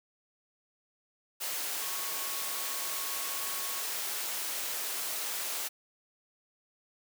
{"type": "tone in noise", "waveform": "sine", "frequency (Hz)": 1103, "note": "C#6", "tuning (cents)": -9, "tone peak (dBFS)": -46, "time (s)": [1.8, 3.83], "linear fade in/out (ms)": 20, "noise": "white", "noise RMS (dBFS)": -35, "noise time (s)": [1.4, 5.69], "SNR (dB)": -14, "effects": ["high-pass 400 Hz 12 dB/octave"]}